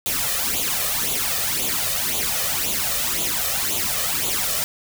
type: noise with flanger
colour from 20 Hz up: white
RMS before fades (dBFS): -23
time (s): 0.06-4.64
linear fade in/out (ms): 0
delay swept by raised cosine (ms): 0.28 to 1.68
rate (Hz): 1.9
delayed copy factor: +0.7
effects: none